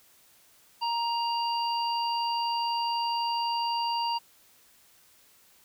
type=harmonic tone; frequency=936 Hz; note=A#5; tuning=7 cents sharp; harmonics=1 / 3 / 5; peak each=-27 / -36 / -35 dBFS; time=0.81-4.19 s; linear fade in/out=20 ms; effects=white hiss -60 dBFS RMS until 5.64 s